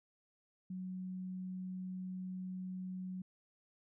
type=tone; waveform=sine; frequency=185 Hz; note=F#3; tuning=in tune; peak=-40 dBFS; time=0.7-3.22 s; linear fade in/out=5 ms; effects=none